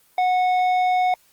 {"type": "tone with tanh clipping", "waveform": "sine", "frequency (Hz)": 733, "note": "F#5", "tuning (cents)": -16, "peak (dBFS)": -18, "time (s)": [0.18, 1.14], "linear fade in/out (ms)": 2, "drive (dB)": 9, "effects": ["white hiss -58 dBFS RMS until 1.32 s", "Opus 24 kbps"]}